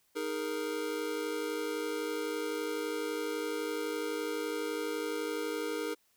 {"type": "chord", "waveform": "square", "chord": "D# suspended fourth", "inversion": "none", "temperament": "just", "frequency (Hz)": [311.1, 414.8, 466.7], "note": ["D#4", "G#4", "A#4"], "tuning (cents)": [0, -2, 2], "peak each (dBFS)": [-39, -39, -37], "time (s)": [0.15, 5.95], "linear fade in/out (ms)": 20, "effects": ["white hiss -71 dBFS RMS until 6.16 s"]}